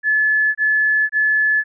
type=tone bursts; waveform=sine; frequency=1723 Hz; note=A6; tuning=37 cents flat; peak=-13 dBFS; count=3; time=0.03-1.64 s; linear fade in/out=50 ms; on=520 ms; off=25 ms; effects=none